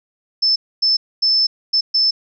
sine tone bursts at uneven times, 5270 Hz, E8, 1 cent flat, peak -12 dBFS, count 5, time 0.42-0.56 / 0.82-0.97 / 1.22-1.47 / 1.73-1.81 / 1.94-2.11 s, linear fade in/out 10 ms, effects none

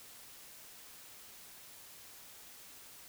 silence, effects white hiss -54 dBFS RMS until 3.08 s

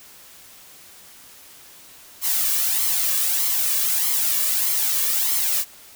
blue noise with flanger, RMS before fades -21 dBFS, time 2.21-5.65 s, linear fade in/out 50 ms, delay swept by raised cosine 0.94 to 1.78 ms, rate 1.6 Hz, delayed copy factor +0.55, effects white hiss -46 dBFS RMS until 5.95 s

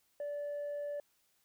sine tone with tanh clipping, 581 Hz, D5, 19 cents flat, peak -37 dBFS, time 0.2-1 s, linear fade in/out 2 ms, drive 1 dB, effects white hiss -74 dBFS RMS until 1.44 s

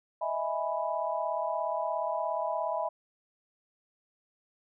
sine chord, E major seventh, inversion third, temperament equal, 622.3 / 659.3 / 830.6 / 987.8 Hz, D#5 / E5 / G#5 / B5, 0 / 0 / 0 / 0 cents, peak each -35 / -33 / -36 / -34 dBFS, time 0.21-2.89 s, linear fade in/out 10 ms, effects none

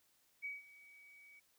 sine tone with ADSR envelope, 2267 Hz, C#7, 38 cents sharp, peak -39 dBFS, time 0.42-1.4 s, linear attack 30 ms, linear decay 170 ms, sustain -19 dB, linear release 12 ms, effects white hiss -74 dBFS RMS until 1.58 s

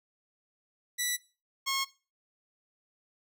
10% pulse tone pair in turn, 1964 / 1085.2 Hz, B6 / C#6, -10 / -37 cents, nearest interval minor seventh, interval 1027 cents, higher first, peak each -20 dBFS, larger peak neither, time 0.98-1.17 / 1.66-1.85 s, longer neither, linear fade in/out 20 ms, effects noise-tail reverb RT60 0.3 s tail -17 dB re dry

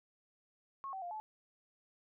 sine tone with pitch steps, 1091 / 766 / 701 / 863 Hz, C#6 / G5 / F5 / A5, -28 / -40 / +6 / -34 cents, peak -40 dBFS, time 0.84-1.2 s, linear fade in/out 0 ms, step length 90 ms, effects none

